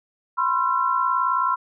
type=tone cluster; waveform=sine; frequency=1003 / 1062 / 1355 Hz; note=B5 / C6 / E6; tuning=+26 / +25 / +47 cents; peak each=-23 dBFS; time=0.37-1.56 s; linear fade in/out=20 ms; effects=none